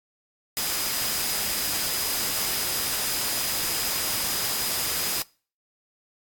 sine tone in noise, 4978 Hz, D#8, in tune, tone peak -33 dBFS, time 0.57-5.22 s, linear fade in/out 0 ms, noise white, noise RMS -27 dBFS, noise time 0.57-5.22 s, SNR -9 dB, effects noise-tail reverb RT60 0.4 s tail -24 dB re dry + AAC 64 kbps

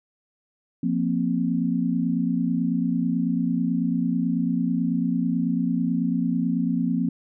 sine chord, F suspended fourth, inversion none, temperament just, 174.61 / 232.8 / 261.9 Hz, F3 / Bb3 / C4, 0 / -2 / +2 cents, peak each -25 dBFS, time 0.83-7.09 s, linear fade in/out 5 ms, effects none

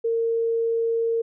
sine tone, 458.5 Hz, A#4, 29 cents flat, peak -20 dBFS, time 0.04-1.22 s, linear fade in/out 10 ms, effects none

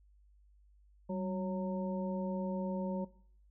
harmonic tone with a mistuned harmonic, 183.9 Hz, F#3, 10 cents flat, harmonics 1 / 2 / 3 / 5, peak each -36 / -44 / -40 / -46 dBFS, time 1.09-3.05 s, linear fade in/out 10 ms, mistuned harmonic 1, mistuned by +72 cents, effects noise-tail reverb RT60 0.6 s tail -19 dB re dry + added 50 Hz sine -61 dBFS peak until 3.5 s

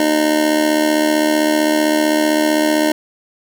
25% pulse tone with amplitude modulation, 306.5 Hz, D#4, 26 cents flat, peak -6 dBFS, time 0-2.92 s, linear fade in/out 2 ms, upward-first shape sine, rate 75.6 Hz, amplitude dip 65%, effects none

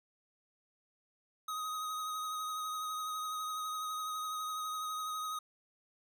square tone with vibrato, 1256 Hz, D#6, 16 cents sharp, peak -37 dBFS, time 1.48-5.39 s, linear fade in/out 5 ms, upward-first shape triangle, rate 12 Hz, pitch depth 25 cents each way, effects none

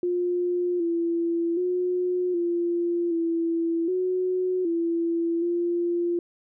sine tone with pitch steps, 354.4 / 337.6 / 360.8 / 344.5 / 333 / 367.5 / 335.9 / 345.8 Hz, F4 / E4 / F#4 / F4 / E4 / F#4 / E4 / F4, +25 / +41 / -44 / -24 / +18 / -12 / +33 / -17 cents, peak -22 dBFS, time 0.03-6.19 s, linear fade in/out 2 ms, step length 770 ms, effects none

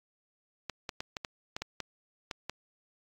clicks, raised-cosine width 0.2 ms, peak -18 dBFS, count 10, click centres 0.697 / 0.892 / 1.005 / 1.168 / 1.248 / 1.565 / 1.62 / 1.803 / 2.312 / 2.496 s, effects AAC 64 kbps

